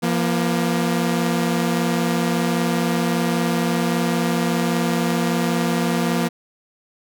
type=tone pair together; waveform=sawtooth; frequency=171.6 / 236.7 Hz; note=F3 / A#3; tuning=-30 / +27 cents; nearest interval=tritone; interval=557 cents; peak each=-17 dBFS; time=0.02-6.29 s; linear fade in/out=20 ms; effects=none